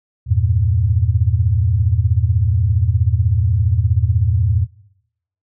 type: chord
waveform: sine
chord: E diminished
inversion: none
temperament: equal with one note detuned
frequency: 82.41 / 98 / 114.67 Hz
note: E2 / G2 / Bb2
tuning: 0 / 0 / -28 cents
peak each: -17 dBFS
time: 0.26-4.67 s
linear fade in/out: 50 ms
effects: noise-tail reverb RT60 0.8 s tail -22 dB re dry